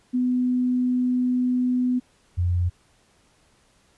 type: tone pair in turn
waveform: sine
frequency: 250 / 88.23 Hz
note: B3 / F2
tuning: +21 / +18 cents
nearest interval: octave + tritone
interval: 1803 cents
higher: first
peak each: -19 dBFS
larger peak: neither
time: 0.13-2 / 2.37-2.7 s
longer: first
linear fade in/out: 20 ms
effects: pink hiss -61 dBFS RMS until 3.97 s + resampled to 24000 Hz